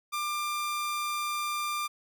sawtooth tone, 1192 Hz, D6, 25 cents sharp, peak -26 dBFS, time 0.12-1.88 s, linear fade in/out 20 ms, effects none

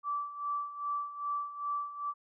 sine tone with tremolo, 1161 Hz, D6, 20 cents flat, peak -30 dBFS, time 0.03-2.14 s, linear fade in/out 50 ms, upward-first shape sine, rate 2.5 Hz, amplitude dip 75%, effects none

